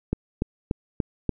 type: click train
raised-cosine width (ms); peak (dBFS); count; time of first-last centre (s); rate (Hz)
3; -10; 5; 0.13-1.293; 3.44
effects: none